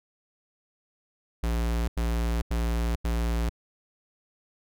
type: tone bursts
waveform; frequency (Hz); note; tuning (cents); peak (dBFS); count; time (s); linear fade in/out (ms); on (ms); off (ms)
square; 57.7; A#1; -17; -25; 4; 1.43-3.494; 5; 450; 88
effects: none